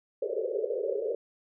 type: band-pass noise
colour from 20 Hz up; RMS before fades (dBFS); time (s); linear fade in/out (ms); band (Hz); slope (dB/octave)
pink; -31; 0.22-1.15; 5; 390 to 570; 96
effects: none